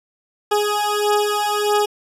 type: beating tone pair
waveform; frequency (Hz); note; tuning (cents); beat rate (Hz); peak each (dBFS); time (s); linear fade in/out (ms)
20% pulse; 415.3 / 416.9; G#4 / G#4; 0 / +7; 1.6; -15 / -15; 0.51-1.86; 10
effects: resampled to 32000 Hz